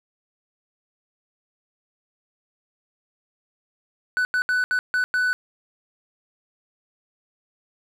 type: tone bursts at uneven times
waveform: triangle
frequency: 1494 Hz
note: F#6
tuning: 16 cents sharp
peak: -17 dBFS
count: 6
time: 4.17-4.25 / 4.34-4.42 / 4.49-4.64 / 4.71-4.79 / 4.94-5.04 / 5.14-5.33 s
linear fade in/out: 0 ms
effects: none